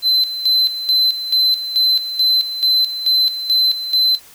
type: tone with tremolo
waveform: triangle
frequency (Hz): 4058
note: B7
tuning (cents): +46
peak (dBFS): -10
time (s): 0.02-4.2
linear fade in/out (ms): 50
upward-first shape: square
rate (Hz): 2.3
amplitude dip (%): 70
effects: white hiss -44 dBFS RMS until 4.34 s